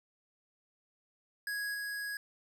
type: tone with level steps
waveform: square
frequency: 1661.2 Hz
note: G#6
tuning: in tune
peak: -35 / -37 dBFS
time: 1.47-2.17 s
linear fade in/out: 2 ms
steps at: 1.74 s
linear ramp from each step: 5 ms
effects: none